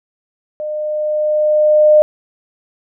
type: tone with level ramp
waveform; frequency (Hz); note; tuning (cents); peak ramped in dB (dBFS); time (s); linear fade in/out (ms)
sine; 607; D#5; -43; -20 to -4; 0.6-2.02; 0
effects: none